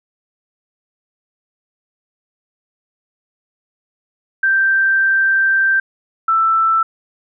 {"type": "tone pair in turn", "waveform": "sine", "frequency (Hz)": [1568, 1327.3], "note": ["G6", "E6"], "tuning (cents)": [0, 12], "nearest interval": "minor third", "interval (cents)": 288, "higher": "first", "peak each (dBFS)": -11, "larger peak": "neither", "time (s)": [[4.43, 5.8], [6.28, 6.83]], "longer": "first", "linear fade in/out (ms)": 5, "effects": []}